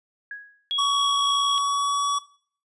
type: tone with exponential decay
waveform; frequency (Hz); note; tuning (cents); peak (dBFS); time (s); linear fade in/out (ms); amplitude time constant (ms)
sine; 1661.2; G#6; 0; -30; 0.31-0.7; 2; 84
type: tone with tremolo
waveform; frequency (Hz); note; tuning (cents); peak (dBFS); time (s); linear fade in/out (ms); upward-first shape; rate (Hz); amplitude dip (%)
sine; 3322; G#7; 0; -22; 0.71-1.58; 0; triangle; 3.8; 25
type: tone with pitch glide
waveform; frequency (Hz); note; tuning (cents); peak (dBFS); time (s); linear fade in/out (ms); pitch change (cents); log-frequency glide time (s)
square; 1128 to 1135.8; C#6 to C#6; +30 to +42; -22; 0.78-2.19; 10; +12; 1.63-2.07
effects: noise-tail reverb RT60 0.5 s tail -18 dB re dry + resampled to 24000 Hz